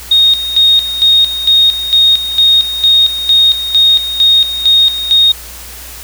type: tone with tremolo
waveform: sine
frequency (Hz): 3718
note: A#7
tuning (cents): -5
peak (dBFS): -4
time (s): 0.11-5.32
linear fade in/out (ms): 5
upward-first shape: square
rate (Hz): 2.2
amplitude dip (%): 70
effects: added 60 Hz sine -33 dBFS peak until 6.03 s + white hiss -30 dBFS RMS until 6.03 s